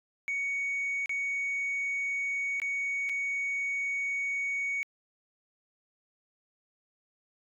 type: tone with dropouts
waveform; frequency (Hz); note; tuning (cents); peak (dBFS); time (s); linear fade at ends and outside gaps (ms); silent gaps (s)
sine; 2234; C#7; +13; -27; 0.28-4.83; 0; 1.059-1.094 / 2.6-2.618 / 3.091-3.095
effects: tanh soft clip ceiling -27 dBFS